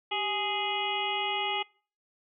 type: harmonic tone with a mistuned harmonic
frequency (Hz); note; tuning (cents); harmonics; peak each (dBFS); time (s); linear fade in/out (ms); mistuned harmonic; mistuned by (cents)
415.3; G#4; 0; 1 / 2 / 3 / 5 / 6 / 7 / 8; -38 / -32 / -39 / -37 / -38 / -34 / -39; 0.11-1.63; 10; 1; -100
effects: noise-tail reverb RT60 0.4 s tail -24 dB re dry